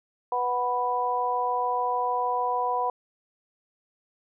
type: harmonic tone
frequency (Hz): 246.8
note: B3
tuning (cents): -1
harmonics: 2 / 3 / 4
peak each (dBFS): -31 / -28 / -26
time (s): 0.32-2.9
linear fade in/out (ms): 2
effects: none